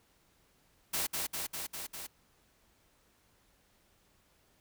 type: noise with echo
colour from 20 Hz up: white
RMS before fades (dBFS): -33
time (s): 0.93-1.07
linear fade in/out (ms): 10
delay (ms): 200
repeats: 5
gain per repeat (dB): -2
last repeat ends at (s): 2.07
effects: pink hiss -69 dBFS RMS until 4.6 s